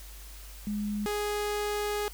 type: tone pair in turn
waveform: sine / sawtooth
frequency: 207.7 / 415.4 Hz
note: G#3 / G#4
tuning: 0 / 0 cents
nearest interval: octave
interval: 1200 cents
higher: second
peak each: -29 / -25 dBFS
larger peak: second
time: 0.67-1.06 / 1.06-2.08 s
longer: second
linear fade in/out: 0 ms
effects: added 50 Hz sine -44 dBFS peak until 2.13 s + white hiss -50 dBFS RMS until 2.13 s